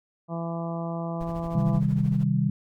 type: harmonic tone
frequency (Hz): 167.5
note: E3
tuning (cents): +28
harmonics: 1 / 2 / 3 / 4 / 5 / 6 / 7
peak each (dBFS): -30 / -38 / -40 / -35 / -42 / -41 / -43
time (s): 0.28-1.81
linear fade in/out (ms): 50
type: noise with tremolo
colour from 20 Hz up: brown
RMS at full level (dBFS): -37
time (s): 1.2-2.24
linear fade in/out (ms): 10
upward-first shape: sine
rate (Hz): 13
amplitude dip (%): 75
type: chord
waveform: sine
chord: C minor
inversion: none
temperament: just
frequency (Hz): 130.81 / 156.98 / 196.22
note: C3 / Eb3 / G3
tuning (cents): 0 / +16 / +2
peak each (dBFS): -25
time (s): 1.55-2.5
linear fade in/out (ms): 5
effects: none